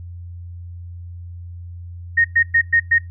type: tone bursts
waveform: sine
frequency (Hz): 1856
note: A#6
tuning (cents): -8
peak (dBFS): -11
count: 5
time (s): 2.17-2.985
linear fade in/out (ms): 10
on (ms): 75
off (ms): 110
effects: noise-tail reverb RT60 0.2 s tail -21 dB re dry + added 87 Hz sine -31 dBFS peak until 3.1 s